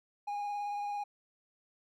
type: tone with vibrato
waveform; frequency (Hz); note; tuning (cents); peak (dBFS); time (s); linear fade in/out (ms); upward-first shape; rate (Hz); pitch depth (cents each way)
triangle; 820; G#5; -22; -32; 0.27-1.04; 10; sine; 18; 16
effects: none